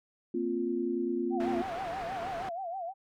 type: chord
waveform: sine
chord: Bb suspended second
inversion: none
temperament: equal with one note detuned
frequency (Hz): 231.6 / 261.6 / 349.2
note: Bb3 / C4 / F4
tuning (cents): -11 / 0 / 0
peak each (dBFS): -35 / -34 / -31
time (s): 0.34-1.62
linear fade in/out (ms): 5
type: tone with vibrato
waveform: sine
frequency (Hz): 723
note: F#5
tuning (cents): -40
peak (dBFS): -34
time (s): 1.3-2.94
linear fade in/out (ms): 50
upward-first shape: sine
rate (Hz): 6.3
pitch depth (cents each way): 140
type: low-pass noise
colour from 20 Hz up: white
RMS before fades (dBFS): -42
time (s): 1.4-2.49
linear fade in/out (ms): 2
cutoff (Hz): 1400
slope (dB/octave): 12
effects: none